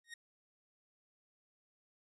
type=tone with exponential growth; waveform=sawtooth; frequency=1864.7 Hz; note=A#6; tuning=in tune; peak=-39 dBFS; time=0.04-0.14 s; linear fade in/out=5 ms; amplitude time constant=21 ms; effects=resampled to 24000 Hz